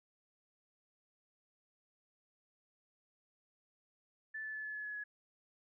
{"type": "tone with pitch steps", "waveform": "sine", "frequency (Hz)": [1752, 1740.9, 1729.9, 1718.9, 1708, 1697.2, 1686.5], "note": ["A6", "A6", "A6", "A6", "G#6", "G#6", "G#6"], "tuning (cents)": [-8, -19, -30, -41, 48, 37, 26], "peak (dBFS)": -40, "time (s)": [4.34, 5.04], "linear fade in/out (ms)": 10, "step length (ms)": 100, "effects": []}